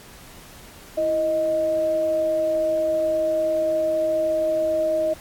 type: tone pair together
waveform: sine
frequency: 331.2 / 624.8 Hz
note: E4 / D#5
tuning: +8 / +7 cents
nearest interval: major seventh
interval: 1099 cents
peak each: -30 / -19 dBFS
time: 0.97-5.14 s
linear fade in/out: 10 ms
effects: pink hiss -45 dBFS RMS until 5.2 s + AAC 64 kbps